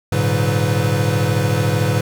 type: tone cluster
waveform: square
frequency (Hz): 103.6 / 117.1 / 141.9 / 184.4 / 496.3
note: G#2 / A#2 / C#3 / F#3 / B4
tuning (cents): -4 / +8 / +41 / -6 / +8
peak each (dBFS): -20 / -23 / -21 / -26 / -25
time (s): 0.12-2.01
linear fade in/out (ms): 5
effects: none